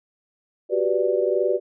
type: chord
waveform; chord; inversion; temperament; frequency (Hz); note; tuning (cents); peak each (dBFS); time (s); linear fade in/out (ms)
sine; G major seventh; third; equal; 370 / 392 / 493.9 / 587.3; F#4 / G4 / B4 / D5; 0 / 0 / 0 / 0; -24; 0.69-1.6; 50
effects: none